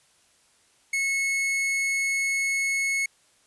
45% pulse tone, 2190 Hz, C#7, 22 cents flat, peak -23 dBFS, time 0.93-3.06 s, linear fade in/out 5 ms, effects white hiss -62 dBFS RMS until 3.46 s + resampled to 24000 Hz

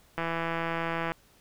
click train, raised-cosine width 0.5 ms, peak -16 dBFS, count 157, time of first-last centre 0.18-1.12 s, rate 166 Hz, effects pink hiss -61 dBFS RMS until 1.4 s

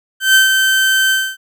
30% pulse tone with ADSR envelope, 1546 Hz, G6, 24 cents flat, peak -3 dBFS, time 0.2-1.37 s, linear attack 150 ms, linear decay 130 ms, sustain -5 dB, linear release 260 ms, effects none

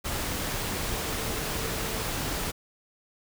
sine tone in noise, 446.7 Hz, A4, 26 cents sharp, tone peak -41 dBFS, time 0.87-2.04 s, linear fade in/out 20 ms, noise pink, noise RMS -31 dBFS, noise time 0.04-2.52 s, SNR -13 dB, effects none

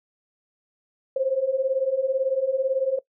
sine beating tone pair, 517 / 535 Hz, C5 / C5, -21 / +38 cents, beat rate 18 Hz, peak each -26 / -22 dBFS, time 1.16-2.99 s, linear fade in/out 5 ms, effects noise-tail reverb RT60 0.1 s tail -21 dB re dry

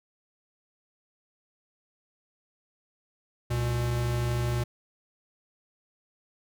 square tone pair together, 67.46 / 120.2 Hz, C#2 / B2, -46 / -46 cents, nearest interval minor seventh, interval 1000 cents, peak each -34 / -27 dBFS, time 3.5-4.64 s, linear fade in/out 10 ms, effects none

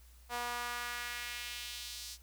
sawtooth tone with high-pass filter sweep, 241.3 Hz, B3, 40 cents flat, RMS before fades -41 dBFS, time 0.29-2.18 s, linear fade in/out 50 ms, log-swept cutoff 790 to 5100 Hz, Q 1.5, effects added 60 Hz sine -56 dBFS peak until 2.22 s + white hiss -65 dBFS RMS until 2.22 s

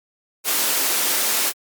white high-pass noise, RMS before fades -20 dBFS, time 0.44-1.53 s, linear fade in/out 50 ms, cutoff 240 Hz, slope 24 dB/octave, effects Opus 48 kbps

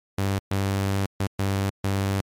sawtooth tone bursts at uneven times, 98 Hz, G2, in tune, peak -18 dBFS, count 5, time 0.18-0.39 / 0.51-1.06 / 1.2-1.27 / 1.39-1.7 / 1.84-2.21 s, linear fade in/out 5 ms, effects MP3 96 kbps

